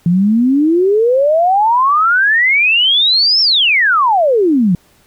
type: exponential two-way sweep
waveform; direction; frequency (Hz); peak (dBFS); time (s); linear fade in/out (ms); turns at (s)
sine; up then down; 166.6 to 5450 to 166.6; -8; 0.06-4.75; 2; 3.41
effects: pink hiss -51 dBFS RMS until 5.06 s